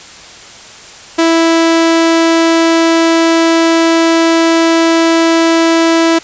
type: tone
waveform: sawtooth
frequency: 329.6 Hz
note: E4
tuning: in tune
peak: -3 dBFS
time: 1.18-6.19 s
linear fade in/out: 10 ms
effects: white hiss -33 dBFS RMS until 6.23 s + resampled to 16000 Hz